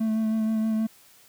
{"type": "tone with vibrato", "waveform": "triangle", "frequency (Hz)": 220, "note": "A3", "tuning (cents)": 0, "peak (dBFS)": -20, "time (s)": [0, 0.87], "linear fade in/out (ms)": 10, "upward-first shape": "sine", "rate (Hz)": 6.3, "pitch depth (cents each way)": 18, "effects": ["white hiss -55 dBFS RMS until 1.28 s", "high-pass 60 Hz 12 dB/octave"]}